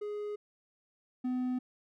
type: tone pair in turn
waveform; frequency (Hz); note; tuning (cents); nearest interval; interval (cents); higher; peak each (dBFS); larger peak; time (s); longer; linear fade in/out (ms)
triangle; 416.3 / 252.2; G#4 / B3; +4 / +36; major sixth; 868; first; -33 / -28; second; 0.01-0.36 / 1.24-1.59; neither; 10
effects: none